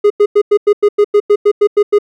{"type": "tone bursts", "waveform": "triangle", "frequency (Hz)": 413.3, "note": "G#4", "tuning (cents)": -8, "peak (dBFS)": -3, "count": 13, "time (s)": [0.04, 1.987], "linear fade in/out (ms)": 10, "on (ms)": 63, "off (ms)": 94, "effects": []}